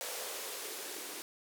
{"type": "noise with band-pass filter sweep", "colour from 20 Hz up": "violet", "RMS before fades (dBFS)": -42, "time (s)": [0.01, 1.22], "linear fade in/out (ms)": 0, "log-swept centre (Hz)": [510, 330], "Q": 3.5, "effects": []}